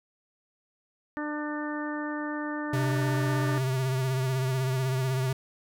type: harmonic tone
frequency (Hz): 298.6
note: D4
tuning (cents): +29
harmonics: 1 / 2 / 3 / 4 / 5 / 6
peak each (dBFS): -32 / -39 / -40 / -40 / -42 / -39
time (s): 1.17-3.58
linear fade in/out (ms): 0
type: tone with vibrato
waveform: square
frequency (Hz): 130.81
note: C3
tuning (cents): 0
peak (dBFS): -26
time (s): 2.73-5.33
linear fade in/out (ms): 5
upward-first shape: triangle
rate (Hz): 16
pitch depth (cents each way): 51
effects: none